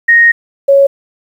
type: tone pair in turn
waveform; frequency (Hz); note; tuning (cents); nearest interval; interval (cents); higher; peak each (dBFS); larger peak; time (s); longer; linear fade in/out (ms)
sine; 1864.7 / 554.4; A#6 / C#5; 0 / 0; octave + major sixth; 2100; first; -3; neither; 0.08-0.32 / 0.68-0.87; first; 10
effects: 7-bit